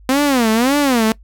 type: tone with vibrato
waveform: sawtooth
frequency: 252.7 Hz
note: B3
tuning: 40 cents sharp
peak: -8 dBFS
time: 0.09-1.12 s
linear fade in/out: 2 ms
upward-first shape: sine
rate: 1.8 Hz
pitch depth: 250 cents each way
effects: noise-tail reverb RT60 0.1 s tail -21 dB re dry + added 50 Hz sine -40 dBFS peak until 1.23 s